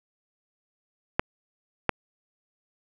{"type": "clicks", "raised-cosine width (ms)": 0.5, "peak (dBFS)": -5, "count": 2, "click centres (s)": [1.195, 1.893], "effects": []}